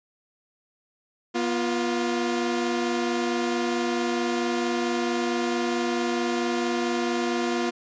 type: tone pair together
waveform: sawtooth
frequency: 241.5 / 350 Hz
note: B3 / F4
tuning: -39 / +4 cents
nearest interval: tritone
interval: 643 cents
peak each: -23 / -22 dBFS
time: 1.34-7.71 s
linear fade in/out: 20 ms
effects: resampled to 16000 Hz